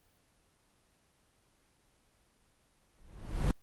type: noise with exponential growth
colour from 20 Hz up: brown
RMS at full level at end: -25 dBFS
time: 2.95-3.51 s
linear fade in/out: 2 ms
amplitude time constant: 120 ms
effects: pink hiss -70 dBFS RMS until 3.62 s + Opus 24 kbps